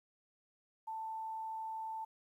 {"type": "tone", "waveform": "sine", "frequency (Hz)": 886, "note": "A5", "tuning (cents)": 12, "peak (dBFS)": -39, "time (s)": [0.87, 2.05], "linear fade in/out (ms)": 10, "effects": ["12-bit"]}